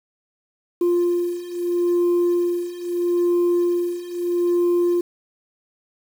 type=beating tone pair; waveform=sine; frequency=349.2 / 349.97 Hz; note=F4 / F4; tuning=0 / +4 cents; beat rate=0.77 Hz; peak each=-20 / -18 dBFS; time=0.81-5.01 s; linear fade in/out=5 ms; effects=tanh soft clip ceiling -14 dBFS + 7-bit